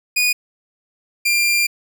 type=tone pair in turn; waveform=sawtooth; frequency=2463 / 2387 Hz; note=D#7 / D7; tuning=-18 / +28 cents; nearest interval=minor second; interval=54 cents; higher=first; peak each=-11 dBFS; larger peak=neither; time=0.16-0.33 / 1.25-1.67 s; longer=second; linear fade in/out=10 ms; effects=none